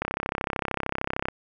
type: click train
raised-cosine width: 0.5 ms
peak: -11 dBFS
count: 43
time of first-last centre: 0.02-1.285 s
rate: 33.2 Hz
effects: none